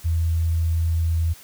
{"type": "tone", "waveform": "sine", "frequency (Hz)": 82.41, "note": "E2", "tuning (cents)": 0, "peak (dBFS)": -18, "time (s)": [0.04, 1.34], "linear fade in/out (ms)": 20, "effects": ["white hiss -46 dBFS RMS until 1.43 s"]}